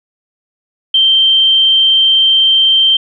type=tone; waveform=sine; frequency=3136 Hz; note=G7; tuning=in tune; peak=-6 dBFS; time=0.94-2.97 s; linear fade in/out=5 ms; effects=none